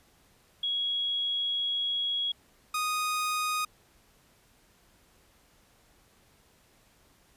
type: tone pair in turn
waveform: sine / sawtooth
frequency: 3322 / 1241.8 Hz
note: G#7 / D#6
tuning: 0 / -4 cents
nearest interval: octave + perfect fourth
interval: 1704 cents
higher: first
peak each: -27 / -24 dBFS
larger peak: second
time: 0.63-2.32 / 2.74-3.65 s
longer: first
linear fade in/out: 5 ms
effects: pink hiss -63 dBFS RMS until 7.36 s + resampled to 32000 Hz